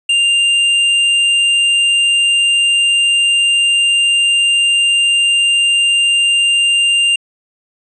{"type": "tone with tanh clipping", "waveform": "sine", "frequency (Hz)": 2794, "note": "F7", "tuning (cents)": 0, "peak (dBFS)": -11, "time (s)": [0.09, 7.16], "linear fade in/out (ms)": 5, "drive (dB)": 10, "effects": ["resampled to 22050 Hz"]}